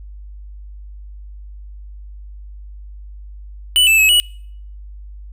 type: tone with pitch steps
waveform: square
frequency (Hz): 2976 / 2637 / 2574 / 2929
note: F#7 / E7 / E7 / F#7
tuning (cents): +9 / 0 / -42 / -18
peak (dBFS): -10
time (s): 3.76-4.2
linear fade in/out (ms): 0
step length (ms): 110
effects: noise-tail reverb RT60 0.6 s tail -25 dB re dry + added 50 Hz sine -32 dBFS peak until 5.32 s